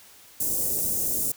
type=band-stop noise; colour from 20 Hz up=white; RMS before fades=-26 dBFS; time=0.4-1.32 s; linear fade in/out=5 ms; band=550 to 7100 Hz; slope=24 dB/octave; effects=white hiss -51 dBFS RMS until 1.36 s